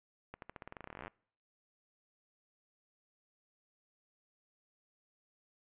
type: accelerating click train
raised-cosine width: 0.5 ms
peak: -30 dBFS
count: 23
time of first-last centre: 0.34-1.079 s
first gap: 82 ms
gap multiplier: 0.9
effects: noise-tail reverb RT60 0.6 s tail -26 dB re dry + resampled to 8000 Hz